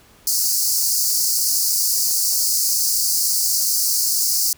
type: high-pass noise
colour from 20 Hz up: pink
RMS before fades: -19 dBFS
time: 0.27-4.53 s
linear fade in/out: 2 ms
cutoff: 4500 Hz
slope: 96 dB/octave
effects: pink hiss -51 dBFS RMS until 4.57 s